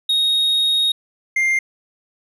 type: tone pair in turn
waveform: triangle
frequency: 3744 / 2106 Hz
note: A#7 / C7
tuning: +7 / +11 cents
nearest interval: minor seventh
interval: 996 cents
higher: first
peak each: -13 dBFS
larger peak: neither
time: 0.09-0.92 / 1.36-1.59 s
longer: first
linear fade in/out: 5 ms
effects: resampled to 32000 Hz